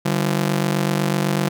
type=ring-modulated tone; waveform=sawtooth; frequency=170.3 Hz; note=F3; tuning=43 cents flat; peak=-11 dBFS; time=0.05-1.49 s; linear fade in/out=10 ms; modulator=24 Hz; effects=none